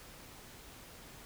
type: silence
effects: pink hiss -53 dBFS RMS until 1.25 s